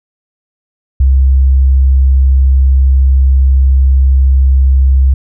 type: tone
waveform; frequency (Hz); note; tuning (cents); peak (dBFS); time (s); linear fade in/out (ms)
sine; 66.4; C2; +26; -4; 1-5.14; 5
effects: none